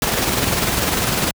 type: noise with tremolo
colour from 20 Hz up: pink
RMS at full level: -17 dBFS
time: 0.02-1.31 s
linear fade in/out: 2 ms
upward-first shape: square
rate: 20 Hz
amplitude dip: 35%
effects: high-pass 60 Hz 12 dB/octave